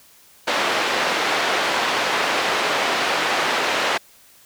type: band-pass noise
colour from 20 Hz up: pink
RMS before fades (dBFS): -21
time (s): 0.47-3.98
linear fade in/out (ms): 10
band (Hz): 520 to 3600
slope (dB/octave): 12
effects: white hiss -51 dBFS RMS until 4.45 s